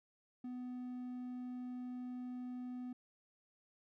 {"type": "tone", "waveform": "triangle", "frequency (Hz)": 249.3, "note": "B3", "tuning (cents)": 16, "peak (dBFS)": -40, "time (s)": [0.44, 2.93], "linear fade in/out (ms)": 5, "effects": []}